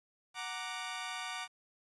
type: chord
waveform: 15% pulse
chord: Gb augmented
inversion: none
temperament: equal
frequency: 740 / 932.3 / 1174.7 Hz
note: Gb5 / Bb5 / D6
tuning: 0 / 0 / 0 cents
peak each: -36 / -38 / -36 dBFS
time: 0.34-1.48 s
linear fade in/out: 50 ms
effects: resampled to 22050 Hz + 11-bit